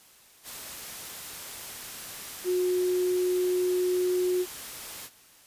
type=tone in noise; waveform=sine; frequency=362.9 Hz; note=F#4; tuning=34 cents flat; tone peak=-23 dBFS; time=2.44-4.46 s; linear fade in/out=50 ms; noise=white; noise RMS=-40 dBFS; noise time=0.43-5.1 s; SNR=+14 dB; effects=white hiss -56 dBFS RMS until 5.46 s + resampled to 32000 Hz